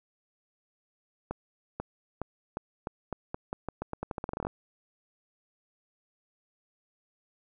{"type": "accelerating click train", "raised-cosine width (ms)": 1, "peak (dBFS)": -19, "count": 22, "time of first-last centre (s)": [1.31, 4.469], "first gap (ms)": 490, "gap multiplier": 0.85, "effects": []}